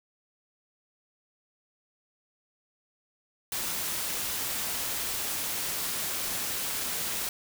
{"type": "noise", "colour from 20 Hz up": "white", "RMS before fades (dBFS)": -32, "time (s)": [3.52, 7.29], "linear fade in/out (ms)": 2, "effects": []}